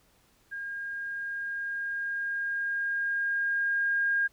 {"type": "tone with level ramp", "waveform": "sine", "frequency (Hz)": 1618, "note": "G#6", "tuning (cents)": -46, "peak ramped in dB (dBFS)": [-34, -23], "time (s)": [0.51, 4.28], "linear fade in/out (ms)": 20, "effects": ["pink hiss -65 dBFS RMS until 4.32 s"]}